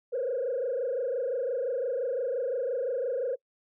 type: tone with frequency modulation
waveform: sine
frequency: 508 Hz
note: B4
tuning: 49 cents sharp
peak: -26 dBFS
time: 0.12-3.36 s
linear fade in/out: 20 ms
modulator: 25.8 Hz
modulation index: 1.7
effects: noise-tail reverb RT60 0.1 s tail -24 dB re dry + tanh soft clip ceiling -23 dBFS